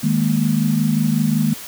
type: chord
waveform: sine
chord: D# suspended fourth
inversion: none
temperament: equal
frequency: 155.56 / 207.7 / 233.1 Hz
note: D#3 / G#3 / A#3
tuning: 0 / 0 / 0 cents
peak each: -19 dBFS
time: 0.03-1.54 s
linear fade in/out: 10 ms
effects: white hiss -34 dBFS RMS until 1.67 s